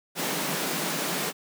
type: high-pass noise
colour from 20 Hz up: pink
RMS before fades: -29 dBFS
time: 0.15-1.33 s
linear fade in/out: 50 ms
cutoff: 150 Hz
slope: 96 dB/octave
effects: none